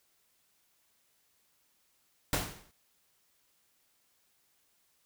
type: noise with exponential decay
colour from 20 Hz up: pink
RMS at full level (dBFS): -27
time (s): 2.33-2.71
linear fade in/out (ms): 1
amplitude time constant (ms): 81
effects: white hiss -72 dBFS RMS until 5.05 s